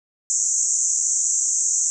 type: band-pass noise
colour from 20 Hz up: pink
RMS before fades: -21 dBFS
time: 0.3-1.9 s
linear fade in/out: 0 ms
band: 6200 to 7700 Hz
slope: 96 dB/octave
effects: none